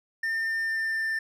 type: tone with pitch glide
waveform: triangle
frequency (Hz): 1806 to 1787.3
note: A6 to A6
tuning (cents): +45 to +27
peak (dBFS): -24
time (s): 0.23-1.19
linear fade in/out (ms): 5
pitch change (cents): -18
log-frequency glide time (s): 0.41-1.05
effects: none